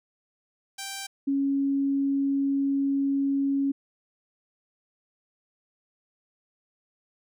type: tone pair in turn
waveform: 5% pulse / sine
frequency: 784 / 276.5 Hz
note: G5 / C#4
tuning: 0 / -4 cents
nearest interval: octave + tritone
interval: 1804 cents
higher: first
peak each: -22 dBFS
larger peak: neither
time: 0.78-1.07 / 1.27-3.72 s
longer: second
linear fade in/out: 10 ms
effects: none